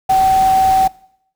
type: tone in noise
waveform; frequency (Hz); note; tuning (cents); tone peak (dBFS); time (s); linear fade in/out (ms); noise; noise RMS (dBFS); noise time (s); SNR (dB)
sine; 763; G5; -47; -9; 0.09-0.88; 10; pink; -27; 0.09-0.88; +15
effects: noise-tail reverb RT60 0.7 s tail -22 dB re dry